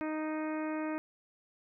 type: harmonic tone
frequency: 310.4 Hz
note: D#4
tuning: 4 cents flat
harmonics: 1 / 2 / 3 / 4 / 5 / 6 / 7 / 8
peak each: -34 / -40 / -44 / -46 / -48 / -50 / -51 / -52 dBFS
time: 0.01-0.98 s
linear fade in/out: 0 ms
effects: none